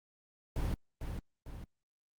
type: noise with echo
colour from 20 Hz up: brown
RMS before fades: -33 dBFS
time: 0.56-0.74 s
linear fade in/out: 2 ms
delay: 450 ms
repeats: 2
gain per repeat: -6 dB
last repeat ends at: 1.64 s
effects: Opus 24 kbps